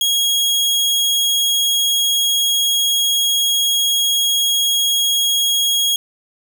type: tone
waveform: sawtooth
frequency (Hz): 3296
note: G#7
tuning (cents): -14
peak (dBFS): -11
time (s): 0.01-5.96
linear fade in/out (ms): 2
effects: none